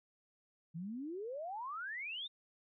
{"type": "exponential sweep", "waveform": "sine", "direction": "up", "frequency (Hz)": [155.56, 3739], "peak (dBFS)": -40, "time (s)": [0.74, 2.28], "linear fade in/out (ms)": 20, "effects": []}